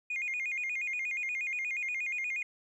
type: tone with vibrato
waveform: sine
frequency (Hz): 2285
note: D7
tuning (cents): -48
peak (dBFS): -30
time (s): 0.1-2.43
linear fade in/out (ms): 5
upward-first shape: square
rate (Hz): 8.4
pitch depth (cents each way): 130
effects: tanh soft clip ceiling -29 dBFS + 12-bit